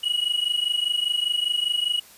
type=tone pair together; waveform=triangle; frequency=2898 / 2923 Hz; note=F#7 / F#7; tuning=-37 / -22 cents; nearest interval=unison; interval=15 cents; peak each=-23 dBFS; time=0.03-2 s; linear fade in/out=10 ms; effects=white hiss -49 dBFS RMS until 2.17 s + resampled to 32000 Hz